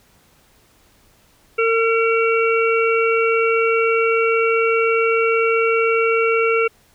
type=harmonic tone; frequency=454.5 Hz; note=A#4; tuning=44 cents flat; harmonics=1 / 3 / 5 / 6; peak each=-16 / -21 / -23 / -24 dBFS; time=1.58-6.68 s; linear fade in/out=10 ms; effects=pink hiss -55 dBFS RMS until 6.94 s